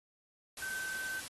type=tone in noise; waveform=sine; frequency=1540 Hz; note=G6; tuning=31 cents flat; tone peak=-37 dBFS; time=0.62-1.2 s; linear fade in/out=2 ms; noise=white; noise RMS=-44 dBFS; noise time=0.57-1.28 s; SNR=+4 dB; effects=AAC 32 kbps